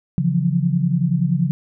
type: tone cluster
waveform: sine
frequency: 139.9 / 168.7 / 179.1 Hz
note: C#3 / E3 / F3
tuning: +16 / +40 / +44 cents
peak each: -20 dBFS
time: 0.18-1.51 s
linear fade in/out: 0 ms
effects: none